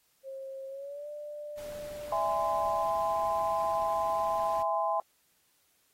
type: tone with pitch glide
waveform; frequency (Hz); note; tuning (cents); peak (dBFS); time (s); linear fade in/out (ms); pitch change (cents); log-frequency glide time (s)
sine; 537 to 592.4; C5 to D5; +45 to +15; -38; 0.23-2.87; 50; +170; 0.68-1.08
type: noise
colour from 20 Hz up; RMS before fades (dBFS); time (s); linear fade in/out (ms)
pink; -50; 1.57-4.63; 10
type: chord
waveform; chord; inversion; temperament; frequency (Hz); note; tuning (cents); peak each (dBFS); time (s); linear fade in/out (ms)
sine; E augmented; none; just; 659.3 / 824.1 / 1030.1; E5 / G#5 / B#5; 0 / -14 / -27; -31; 2.12-5; 2
effects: white hiss -70 dBFS RMS until 5.93 s + AAC 48 kbps